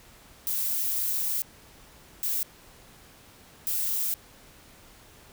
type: noise bursts at uneven times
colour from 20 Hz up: violet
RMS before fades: -28 dBFS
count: 3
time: 0.47-1.42 / 2.23-2.43 / 3.67-4.14 s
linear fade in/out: 0 ms
effects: pink hiss -53 dBFS RMS until 5.32 s